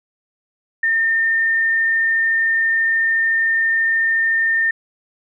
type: tone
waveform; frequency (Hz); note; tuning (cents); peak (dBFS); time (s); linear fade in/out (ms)
sine; 1813; A#6; -49; -14; 0.83-4.71; 5
effects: none